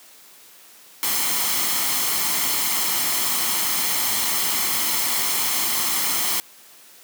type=noise with comb filter; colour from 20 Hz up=white; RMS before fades=-22 dBFS; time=1.03-6.4 s; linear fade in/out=0 ms; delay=0.95 ms; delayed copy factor=+0.5; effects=white hiss -48 dBFS RMS until 7.03 s + high-pass 200 Hz 12 dB/octave